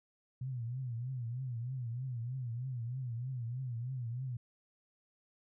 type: tone with vibrato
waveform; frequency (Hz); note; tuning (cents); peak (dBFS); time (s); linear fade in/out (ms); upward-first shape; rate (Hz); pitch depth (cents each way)
sine; 123.3; B2; -2; -36; 0.41-4.37; 5; triangle; 3.2; 150
effects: none